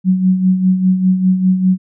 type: tone with tremolo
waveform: sine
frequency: 185.9 Hz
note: F#3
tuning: 8 cents sharp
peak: -7 dBFS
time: 0.04-1.78 s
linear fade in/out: 50 ms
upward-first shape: sine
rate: 5 Hz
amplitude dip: 60%
effects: none